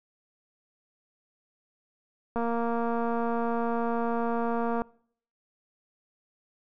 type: click train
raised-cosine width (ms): 1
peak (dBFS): -17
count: 574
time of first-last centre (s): 2.36-4.819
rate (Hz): 233
effects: noise-tail reverb RT60 0.6 s tail -24 dB re dry